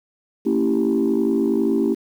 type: chord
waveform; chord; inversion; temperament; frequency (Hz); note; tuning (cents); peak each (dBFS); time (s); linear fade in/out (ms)
sine; A# diminished seventh; none; equal with one note detuned; 227.5 / 277.2 / 329.6 / 392; A#3 / C#4 / E4 / G4; -42 / 0 / 0 / 0; -21; 0.45-1.95; 20
effects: tanh soft clip ceiling -10 dBFS + 8-bit